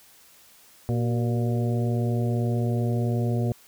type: harmonic tone with a mistuned harmonic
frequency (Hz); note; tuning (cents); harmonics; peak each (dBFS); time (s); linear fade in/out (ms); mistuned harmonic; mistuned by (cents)
118.4; A#2; +27; 1 / 2 / 3 / 4 / 5 / 6; -23 / -29 / -33 / -35 / -37 / -39; 0.89-3.52; 0; 3; +75
effects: white hiss -54 dBFS RMS until 3.67 s